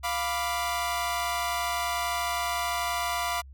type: chord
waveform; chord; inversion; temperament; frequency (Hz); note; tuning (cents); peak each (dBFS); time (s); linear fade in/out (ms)
sawtooth; B diminished; second; equal; 698.5 / 987.8 / 1174.7; F5 / B5 / D6; 0 / 0 / 0; -27 / -28 / -29; 0.03-3.42; 20
effects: added 67 Hz sine -44 dBFS peak until 3.53 s